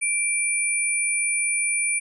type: tone pair together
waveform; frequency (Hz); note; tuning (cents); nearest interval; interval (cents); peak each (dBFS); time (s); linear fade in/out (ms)
sine; 2349 / 9396; D7 / D9; 0 / 0; 2 octaves; 2400; -24 / -23; 0.01-2; 20
effects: none